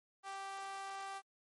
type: tone with high-pass filter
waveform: sawtooth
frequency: 390.9 Hz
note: G4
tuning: 5 cents flat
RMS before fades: -45 dBFS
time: 0.23-1.22 s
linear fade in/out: 50 ms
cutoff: 910 Hz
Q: 3.3
effects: MP3 48 kbps